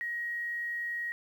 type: tone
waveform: sine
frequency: 1891 Hz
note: A#6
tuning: 24 cents sharp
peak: -32 dBFS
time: 0.01-1.12 s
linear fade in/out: 0 ms
effects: 10-bit